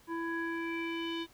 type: tone with low-pass filter sweep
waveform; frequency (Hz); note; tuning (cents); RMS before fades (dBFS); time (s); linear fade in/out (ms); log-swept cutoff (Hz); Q
square; 332.7; E4; +16; -36; 0.07-1.27; 50; 1300 to 3500; 4.7
effects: pink hiss -62 dBFS RMS until 1.33 s